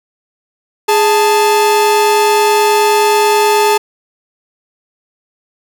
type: tone pair together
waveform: 45% pulse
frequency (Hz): 415.3 / 880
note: G#4 / A5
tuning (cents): 0 / 0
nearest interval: octave + minor second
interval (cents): 1300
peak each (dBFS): -11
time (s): 0.88-3.78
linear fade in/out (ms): 10
effects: none